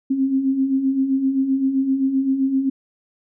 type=beating tone pair; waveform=sine; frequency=261.6 / 269.3 Hz; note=C4 / C#4; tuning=0 / -50 cents; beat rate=7.7 Hz; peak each=-25 / -17 dBFS; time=0.1-2.7 s; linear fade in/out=10 ms; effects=none